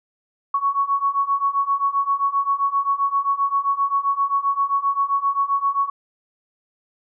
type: beating tone pair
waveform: sine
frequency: 1108.7 / 1116.3 Hz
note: C#6 / C#6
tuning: 0 / +12 cents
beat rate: 7.6 Hz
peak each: -22 / -20 dBFS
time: 0.54-5.9 s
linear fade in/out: 5 ms
effects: none